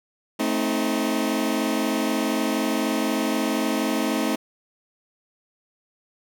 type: chord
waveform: sawtooth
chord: A diminished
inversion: none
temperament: just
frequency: 220 / 264 / 316.8 Hz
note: A3 / C4 / Eb4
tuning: 0 / +16 / +31 cents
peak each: -22 dBFS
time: 0.39-4.36 s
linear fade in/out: 10 ms
effects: none